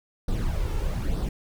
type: noise with flanger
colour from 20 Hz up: brown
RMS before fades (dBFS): -26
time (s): 0.28-1.29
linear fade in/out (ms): 5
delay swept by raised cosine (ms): 0.21 to 2.31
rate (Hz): 1.1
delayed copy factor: +0.6
effects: none